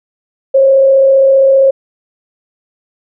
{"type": "tone with frequency modulation", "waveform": "sine", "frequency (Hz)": 540, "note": "C#5", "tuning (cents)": -45, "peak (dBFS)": -4, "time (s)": [0.54, 1.71], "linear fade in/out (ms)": 10, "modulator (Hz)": 35.2, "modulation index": 0.27, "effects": []}